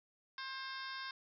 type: harmonic tone with a mistuned harmonic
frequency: 531 Hz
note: C5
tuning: 25 cents sharp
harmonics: 2 / 3 / 4 / 5 / 6 / 7 / 8 / 9 / 10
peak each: -47 / -46 / -53 / -57 / -58 / -51 / -58 / -52 / -54 dBFS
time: 0.38-1.11 s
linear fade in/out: 2 ms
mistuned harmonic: 7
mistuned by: -26 cents
effects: none